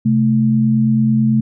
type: tone pair together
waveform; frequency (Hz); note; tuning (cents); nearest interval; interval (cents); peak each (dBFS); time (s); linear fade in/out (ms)
sine; 130.63 / 219.7; C3 / A3; -2 / -2; major sixth; 900; -16 / -12; 0.05-1.41; 10
effects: none